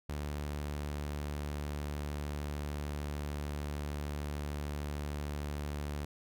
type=tone; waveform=sawtooth; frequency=73.3 Hz; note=D2; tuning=3 cents flat; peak=-32 dBFS; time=0.09-6.05 s; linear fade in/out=5 ms; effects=none